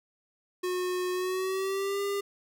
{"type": "tone with pitch glide", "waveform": "square", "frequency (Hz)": [363.2, 400.7], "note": ["F#4", "G4"], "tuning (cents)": [-32, 38], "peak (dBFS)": -29, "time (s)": [0.63, 2.21], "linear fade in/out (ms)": 10, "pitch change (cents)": 170, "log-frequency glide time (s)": [1.12, 2.01], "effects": []}